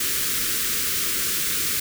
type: band-stop noise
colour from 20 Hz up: white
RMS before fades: -24 dBFS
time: 0-1.8 s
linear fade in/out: 5 ms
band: 490 to 1200 Hz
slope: 48 dB/octave
effects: none